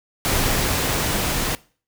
pink noise with level ramp, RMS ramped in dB -20 to -23 dBFS, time 0.25-1.55 s, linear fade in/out 0 ms, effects noise-tail reverb RT60 0.4 s tail -21 dB re dry

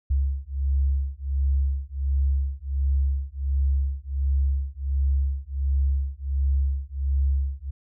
sine beating tone pair, 67.8 / 69.2 Hz, C#2 / C#2, -38 / -2 cents, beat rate 1.4 Hz, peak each -24 dBFS, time 0.1-7.71 s, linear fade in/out 10 ms, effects none

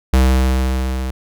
square tone with level ramp, 64.8 Hz, C2, 16 cents flat, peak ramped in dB -9 to -21 dBFS, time 0.13-1.11 s, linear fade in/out 5 ms, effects none

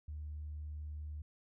sine tone, 75.4 Hz, D2, 46 cents sharp, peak -40 dBFS, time 0.08-1.22 s, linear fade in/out 5 ms, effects tanh soft clip ceiling -36 dBFS

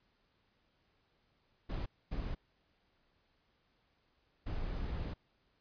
brown noise bursts at uneven times, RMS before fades -38 dBFS, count 3, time 1.69-1.86 / 2.11-2.35 / 4.46-5.14 s, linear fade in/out 10 ms, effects pink hiss -75 dBFS RMS until 5.6 s + resampled to 11025 Hz

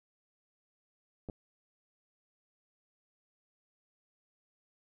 clicks, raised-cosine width 2 ms, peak -29 dBFS, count 2, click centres 1.288 / 1.298 s, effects none

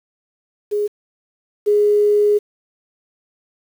sine tone pair in turn, 415.3 / 415.3 Hz, G#4 / G#4, 0 / 0 cents, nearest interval unison, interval 0 cents, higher neither, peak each -16 / -11 dBFS, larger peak second, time 0.71-0.88 / 1.66-2.39 s, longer second, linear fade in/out 20 ms, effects 7-bit

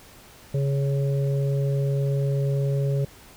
harmonic tone, 138.59 Hz, C#3, in tune, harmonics 1 / 3 / 4, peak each -21 / -31 / -33 dBFS, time 0.54-3.05 s, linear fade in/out 5 ms, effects pink hiss -49 dBFS RMS until 3.36 s

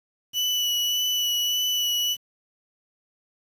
35% pulse tone with vibrato, 2960 Hz, F#7, in tune, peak -20 dBFS, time 0.33-2.17 s, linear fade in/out 50 ms, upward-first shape sine, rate 1.7 Hz, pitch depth 15 cents each way, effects resampled to 32000 Hz + 8-bit

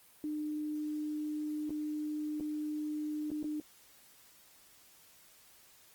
sine tone with dropouts, 302.2 Hz, D4, 50 cents sharp, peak -34 dBFS, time 0.24-3.6 s, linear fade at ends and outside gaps 1 ms, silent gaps 1.695-1.704 / 2.4-2.407 / 3.304-3.315 / 3.429-3.442 s, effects white hiss -61 dBFS RMS until 5.94 s + Opus 24 kbps

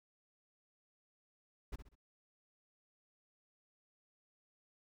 brown noise with echo, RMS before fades -41 dBFS, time 1.72-1.76 s, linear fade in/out 10 ms, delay 65 ms, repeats 3, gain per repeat -9 dB, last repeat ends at 1.955 s, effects none

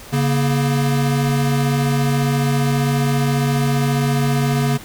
square tone pair together, 139.9 / 238.1 Hz, C#3 / A#3, +16 / +37 cents, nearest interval major sixth, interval 921 cents, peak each -17 / -22 dBFS, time 0.12-4.78 s, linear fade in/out 20 ms, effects pink hiss -38 dBFS RMS until 4.84 s

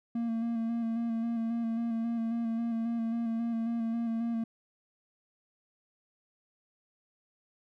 triangle tone with vibrato, 230 Hz, A#3, 23 cents flat, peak -27 dBFS, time 0.15-4.44 s, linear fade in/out 5 ms, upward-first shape square, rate 3.7 Hz, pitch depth 22 cents each way, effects none

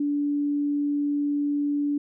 sine tone, 289.4 Hz, D4, 25 cents flat, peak -22 dBFS, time 0-1.98 s, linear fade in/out 5 ms, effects none

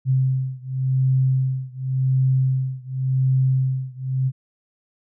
sine beating tone pair, 130.81 / 131.71 Hz, C3 / C3, 0 / +12 cents, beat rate 0.9 Hz, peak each -20 / -21 dBFS, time 0.05-4.32 s, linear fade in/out 50 ms, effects none

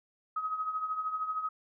sine tone with tremolo, 1267 Hz, D#6, 31 cents sharp, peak -28 dBFS, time 0.36-1.49 s, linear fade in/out 5 ms, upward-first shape triangle, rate 13 Hz, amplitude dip 70%, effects none

